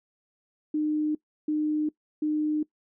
sine tone bursts, 304.2 Hz, D#4, 39 cents flat, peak -23 dBFS, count 3, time 0.74-2.63 s, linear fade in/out 5 ms, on 410 ms, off 330 ms, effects noise-tail reverb RT60 0.1 s tail -21 dB re dry

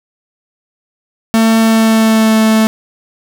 45% pulse tone with pitch glide, 224.3 to 219.7 Hz, A3 to A3, +34 to -2 cents, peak -7 dBFS, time 1.34-2.67 s, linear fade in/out 0 ms, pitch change -36 cents, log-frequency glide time 1.59-2.38 s, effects 7-bit

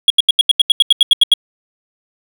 triangle tone bursts, 3316 Hz, G#7, 3 cents flat, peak -3 dBFS, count 13, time 0.08-1.338 s, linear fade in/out 2 ms, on 22 ms, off 81 ms, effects none

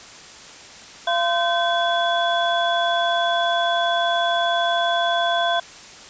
sine tone cluster, 686 / 1029 / 1539 / 3411 Hz, F5 / C6 / G6 / G#7, -31 / -29 / -32 / +46 cents, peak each -20 / -26 / -25 / -25 dBFS, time 1.07-5.6 s, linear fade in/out 5 ms, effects white hiss -41 dBFS RMS until 6.09 s + resampled to 16000 Hz

